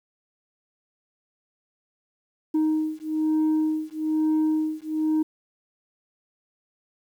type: beating tone pair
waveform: sine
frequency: 311.1 / 312.2 Hz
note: D#4 / D#4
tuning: 0 / +6 cents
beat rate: 1.1 Hz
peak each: -22 dBFS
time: 2.54-5.23 s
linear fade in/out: 10 ms
effects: tanh soft clip ceiling -18 dBFS + 9-bit